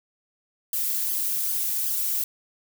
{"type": "noise with flanger", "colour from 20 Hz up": "violet", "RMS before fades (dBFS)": -26, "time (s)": [0.73, 2.24], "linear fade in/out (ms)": 2, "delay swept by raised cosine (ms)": [0.61, 3.41], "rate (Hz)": 2.6, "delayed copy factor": 1, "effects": []}